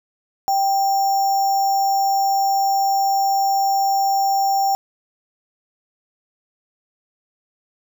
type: tone with sample-and-hold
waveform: sine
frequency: 784 Hz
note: G5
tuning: in tune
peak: -15 dBFS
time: 0.48-4.75 s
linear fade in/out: 0 ms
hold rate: 6300 Hz
effects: none